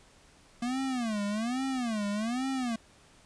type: tone with vibrato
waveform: square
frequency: 233.1 Hz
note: A#3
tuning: in tune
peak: -30 dBFS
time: 0.62-2.76 s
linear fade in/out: 5 ms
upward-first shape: sine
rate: 1.2 Hz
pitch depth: 240 cents each way
effects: pink hiss -59 dBFS RMS until 3.25 s + resampled to 22050 Hz